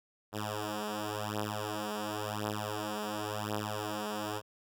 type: beating tone pair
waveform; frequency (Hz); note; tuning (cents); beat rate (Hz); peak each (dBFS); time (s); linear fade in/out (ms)
5% pulse; 105.1 / 106.03; G#2 / G#2; +21 / +36; 0.93; -26; 0.32-4.42; 50
effects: none